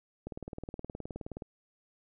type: click train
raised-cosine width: 2 ms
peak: -26 dBFS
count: 23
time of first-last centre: 0.27-1.422 s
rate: 19.1 Hz
effects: none